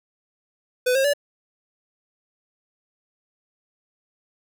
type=tone with pitch steps; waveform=square; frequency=501 / 537 / 575.5 Hz; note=B4 / C5 / D5; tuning=+25 / +45 / -35 cents; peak=-18 dBFS; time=0.86-1.136 s; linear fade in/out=10 ms; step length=92 ms; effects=none